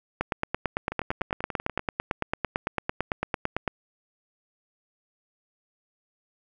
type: two click trains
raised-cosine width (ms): 0.5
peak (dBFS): -17 / -10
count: 10 / 32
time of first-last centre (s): 0.92-1.794 / 0.21-3.678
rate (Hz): 10.3 / 8.94
effects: none